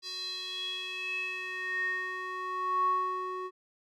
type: tone with band-pass filter sweep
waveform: square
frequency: 370 Hz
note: F#4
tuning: in tune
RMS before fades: -34 dBFS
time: 0.02-3.51 s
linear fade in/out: 50 ms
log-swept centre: 4600 to 800 Hz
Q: 7.8
effects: none